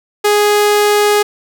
sawtooth tone, 415.3 Hz, G#4, in tune, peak -5 dBFS, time 0.24-1.23 s, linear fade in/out 10 ms, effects none

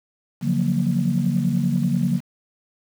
sine chord, Gb major seventh, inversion second, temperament equal with one note detuned, 141.99 / 174.61 / 185 / 233.1 Hz, Db3 / F3 / Gb3 / Bb3, +42 / 0 / 0 / 0 cents, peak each -23 dBFS, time 0.41-2.21 s, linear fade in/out 50 ms, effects tanh soft clip ceiling -9 dBFS + 7-bit

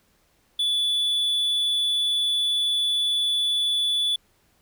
triangle tone, 3453 Hz, A7, 33 cents flat, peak -19 dBFS, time 0.59-4.16 s, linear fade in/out 5 ms, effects pink hiss -64 dBFS RMS until 4.61 s

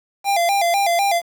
square tone with vibrato, 740 Hz, F#5, in tune, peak -16 dBFS, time 0.24-1.22 s, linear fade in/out 50 ms, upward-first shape square, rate 4 Hz, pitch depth 130 cents each way, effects 7-bit

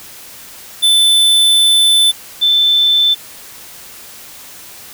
square / sine tone pair in turn, 3520 / 3532 Hz, A7 / A7, 0 / +6 cents, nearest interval unison, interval 6 cents, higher second, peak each -8 dBFS, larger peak neither, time 0.82-2.12 / 2.41-3.15 s, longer first, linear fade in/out 20 ms, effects white hiss -35 dBFS RMS until 4.93 s

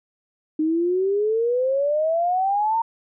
sine exponential sweep, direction up, 306.2 to 926 Hz, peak -18 dBFS, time 0.59-2.82 s, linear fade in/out 5 ms, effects none

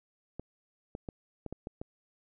clicks, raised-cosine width 2 ms, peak -25 dBFS, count 7, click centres 0.396 / 0.951 / 1.088 / 1.463 / 1.526 / 1.671 / 1.815 s, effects none

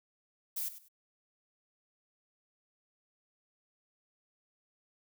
violet noise with echo, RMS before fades -36 dBFS, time 0.56-0.69 s, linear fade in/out 10 ms, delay 98 ms, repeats 2, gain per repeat -13 dB, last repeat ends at 0.886 s, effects none

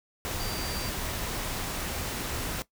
sine tone in noise, 4699 Hz, D8, in tune, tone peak -39 dBFS, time 0.4-0.89 s, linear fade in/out 0 ms, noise pink, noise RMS -33 dBFS, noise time 0.25-2.62 s, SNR -9 dB, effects noise-tail reverb RT60 0.1 s tail -17 dB re dry

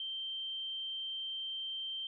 sine tone, 3135 Hz, G7, 1 cent flat, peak -37 dBFS, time 0-2.07 s, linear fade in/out 2 ms, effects none

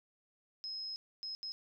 sine tone bursts at uneven times, 5130 Hz, E8, 48 cents flat, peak -39 dBFS, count 3, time 0.64-0.96 / 1.23-1.35 / 1.43-1.52 s, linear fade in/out 0 ms, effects none

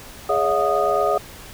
sine tone cluster, 416.3 / 567 / 651 / 720 / 1239 Hz, G#4 / C#5 / E5 / F#5 / D#6, +4 / +39 / -22 / -47 / -8 cents, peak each -23 dBFS, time 0.29-1.18 s, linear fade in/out 5 ms, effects pink hiss -40 dBFS RMS until 1.53 s

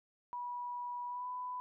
sine tone with pitch glide, 975 to 996.6 Hz, B5 to B5, -23 to +15 cents, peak -38 dBFS, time 0.33-1.6 s, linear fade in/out 0 ms, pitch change +38 cents, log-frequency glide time 1.07-1.28 s, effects none

